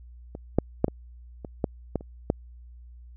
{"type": "clicks", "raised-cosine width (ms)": 2, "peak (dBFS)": [-23, -6, -6, -16, -22, -10, -12, -29, -8], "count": 9, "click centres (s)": [0.351, 0.586, 0.844, 0.882, 1.448, 1.642, 1.957, 2.009, 2.301], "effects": ["added 60 Hz sine -44 dBFS peak until 3.16 s"]}